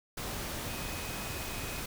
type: tone in noise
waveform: sine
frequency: 2513 Hz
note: D#7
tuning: 17 cents sharp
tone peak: -47 dBFS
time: 0.69-1.81 s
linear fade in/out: 5 ms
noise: pink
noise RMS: -38 dBFS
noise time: 0.17-1.86 s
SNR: -12 dB
effects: none